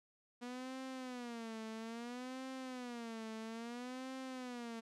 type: tone with vibrato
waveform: sawtooth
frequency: 240.9 Hz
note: B3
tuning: 43 cents flat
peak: -40 dBFS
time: 0.41-4.81 s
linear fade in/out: 20 ms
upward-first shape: sine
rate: 0.6 Hz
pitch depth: 150 cents each way
effects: low-pass 8000 Hz 12 dB/octave